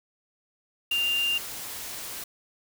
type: tone in noise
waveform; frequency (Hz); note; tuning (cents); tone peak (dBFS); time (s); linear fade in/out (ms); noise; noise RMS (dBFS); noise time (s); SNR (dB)
sine; 2794; F7; 0; -23; 0.91-1.38; 5; white; -37; 0.91-2.24; +11
effects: none